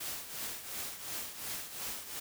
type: noise with tremolo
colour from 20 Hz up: white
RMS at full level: -38 dBFS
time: 0-2.2 s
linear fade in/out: 10 ms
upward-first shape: triangle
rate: 2.8 Hz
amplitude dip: 70%
effects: none